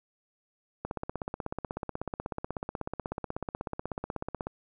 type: click train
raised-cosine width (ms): 1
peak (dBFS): -19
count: 60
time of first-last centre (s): 0.85-4.47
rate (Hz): 16.3
effects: none